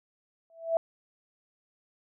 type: tone with exponential growth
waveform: sine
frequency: 660 Hz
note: E5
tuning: 2 cents sharp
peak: -19 dBFS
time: 0.5-0.77 s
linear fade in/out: 1 ms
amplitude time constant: 57 ms
effects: none